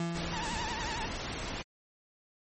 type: tone with exponential decay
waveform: 35% pulse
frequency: 169.2 Hz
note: E3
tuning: 45 cents sharp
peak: -28 dBFS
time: 0-1.29 s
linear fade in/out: 2 ms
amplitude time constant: 280 ms
type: noise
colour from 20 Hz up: pink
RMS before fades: -37 dBFS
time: 0.14-1.63 s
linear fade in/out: 20 ms
type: tone with vibrato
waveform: sawtooth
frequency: 911 Hz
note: A#5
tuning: 40 cents flat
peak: -32 dBFS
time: 0.32-1.07 s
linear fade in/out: 20 ms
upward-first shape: triangle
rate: 11 Hz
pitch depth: 130 cents each way
effects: MP3 32 kbps